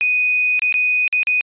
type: tone with dropouts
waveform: sine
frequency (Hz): 2489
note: D#7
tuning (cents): 0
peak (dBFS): -14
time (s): 0.01-1.41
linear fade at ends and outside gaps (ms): 0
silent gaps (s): 0.593-0.62 / 0.725-0.741 / 1.078-1.127 / 1.231-1.271
effects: resampled to 8000 Hz